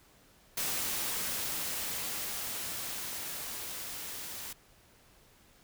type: noise with level ramp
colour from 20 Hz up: white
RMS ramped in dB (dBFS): -33 to -42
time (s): 0.57-4.53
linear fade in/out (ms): 5
effects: pink hiss -62 dBFS RMS until 5.63 s